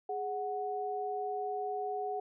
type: tone pair together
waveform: sine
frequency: 415.3 / 740 Hz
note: G#4 / F#5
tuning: 0 / 0 cents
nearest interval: minor seventh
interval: 1000 cents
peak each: -37 / -35 dBFS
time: 0.09-2.2 s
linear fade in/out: 5 ms
effects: none